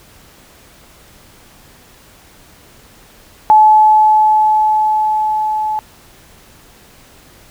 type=tone with level ramp; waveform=sine; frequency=860 Hz; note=A5; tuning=40 cents flat; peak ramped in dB=-3 to -15 dBFS; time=3.5-5.79 s; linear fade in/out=0 ms; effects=pink hiss -44 dBFS RMS until 7.5 s